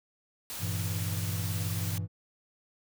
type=noise; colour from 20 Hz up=white; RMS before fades=-39 dBFS; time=0.5-1.98 s; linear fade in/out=0 ms
type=chord; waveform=triangle; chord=E diminished; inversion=first; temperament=equal; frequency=98 / 116.54 / 164.81 Hz; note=G2 / Bb2 / E3; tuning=0 / 0 / 0 cents; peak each=-30 / -36 / -35 dBFS; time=0.59-2.08 s; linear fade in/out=50 ms
effects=none